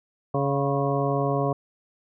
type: harmonic tone with a mistuned harmonic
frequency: 139.9 Hz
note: C#3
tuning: 16 cents sharp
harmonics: 1 / 2 / 3 / 4 / 5 / 7 / 8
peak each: -26 / -30 / -28 / -29 / -29 / -35 / -32 dBFS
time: 0.34-1.53 s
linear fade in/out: 5 ms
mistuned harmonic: 8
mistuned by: -44 cents
effects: none